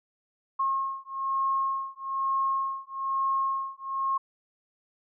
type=beating tone pair; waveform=sine; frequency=1079 / 1080.1 Hz; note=C#6 / C#6; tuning=-47 / -45 cents; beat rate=1.1 Hz; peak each=-29 dBFS; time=0.59-4.18 s; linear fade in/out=10 ms; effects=none